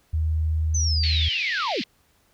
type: tone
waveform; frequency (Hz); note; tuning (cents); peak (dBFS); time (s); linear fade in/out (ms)
sine; 78.9; D#2; +25; -20; 0.13-1.29; 10
type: linear sweep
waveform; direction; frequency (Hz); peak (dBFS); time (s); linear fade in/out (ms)
sine; down; 6230 to 160.3; -24; 0.74-1.82; 10
type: band-pass noise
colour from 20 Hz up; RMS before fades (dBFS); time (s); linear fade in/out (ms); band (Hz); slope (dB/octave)
pink; -31; 1.03-1.84; 5; 2100 to 4800; 48
effects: pink hiss -63 dBFS RMS until 2.33 s